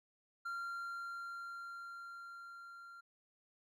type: tone with level ramp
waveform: triangle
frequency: 1383 Hz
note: F6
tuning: 17 cents flat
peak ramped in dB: -37 to -50 dBFS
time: 0.45-3.01 s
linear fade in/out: 10 ms
effects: none